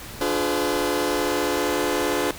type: chord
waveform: sawtooth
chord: D diminished seventh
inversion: none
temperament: just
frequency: 293.7 / 352.4 / 422.9 / 507.5 Hz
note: D4 / F4 / Ab4 / Cb5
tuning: 0 / +16 / +31 / +47 cents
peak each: -23 dBFS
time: 0.21-2.31 s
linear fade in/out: 2 ms
effects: pink hiss -38 dBFS RMS until 2.38 s